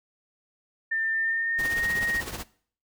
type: tone with pitch glide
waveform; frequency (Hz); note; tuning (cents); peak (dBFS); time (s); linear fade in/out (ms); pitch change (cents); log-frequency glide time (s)
sine; 1795 to 1870.1; A6 to A#6; +34 to +5; -24; 0.91-2.21; 10; +71; 1.14-1.91
type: noise with tremolo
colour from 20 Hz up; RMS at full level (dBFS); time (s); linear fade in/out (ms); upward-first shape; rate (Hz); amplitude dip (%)
pink; -33; 1.58-2.44; 20; triangle; 16; 70
effects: noise-tail reverb RT60 0.5 s tail -20 dB re dry